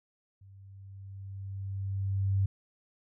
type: tone with level ramp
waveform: sine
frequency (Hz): 97.5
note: G2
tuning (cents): -9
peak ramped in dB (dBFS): -51 to -23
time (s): 0.41-2.46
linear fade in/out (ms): 5
effects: none